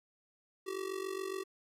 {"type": "tone with amplitude modulation", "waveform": "square", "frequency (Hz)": 382.9, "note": "G4", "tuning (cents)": -41, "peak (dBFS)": -34, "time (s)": [0.66, 1.44], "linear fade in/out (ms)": 20, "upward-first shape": "sine", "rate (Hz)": 47.2, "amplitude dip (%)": 80, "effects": ["resampled to 32000 Hz", "12-bit"]}